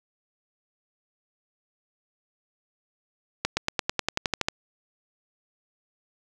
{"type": "accelerating click train", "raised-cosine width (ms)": 0.2, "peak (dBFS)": -6, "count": 12, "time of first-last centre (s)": [3.45, 4.485], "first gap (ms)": 120, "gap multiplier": 0.95, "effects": []}